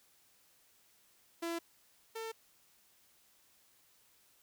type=tone pair in turn; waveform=sawtooth; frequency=336.3 / 448.9 Hz; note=E4 / A4; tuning=+35 / +35 cents; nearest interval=perfect fourth; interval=500 cents; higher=second; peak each=-32 / -36 dBFS; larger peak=first; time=1.42-1.59 / 2.15-2.32 s; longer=neither; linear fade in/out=10 ms; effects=white hiss -68 dBFS RMS until 4.42 s